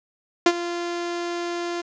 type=tone with ADSR envelope; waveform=sawtooth; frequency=346 Hz; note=F4; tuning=16 cents flat; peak=-7 dBFS; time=0.46-1.82 s; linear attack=4 ms; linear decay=54 ms; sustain=-15 dB; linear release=17 ms; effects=resampled to 16000 Hz + 8-bit